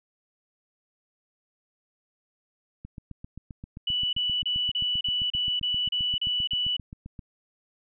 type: click train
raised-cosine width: 5 ms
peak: -27 dBFS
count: 34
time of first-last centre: 2.85-7.192 s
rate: 7.6 Hz
type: tone bursts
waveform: sine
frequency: 2960 Hz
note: F#7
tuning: in tune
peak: -24 dBFS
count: 10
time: 3.87-6.767 s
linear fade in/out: 5 ms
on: 260 ms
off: 33 ms
effects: none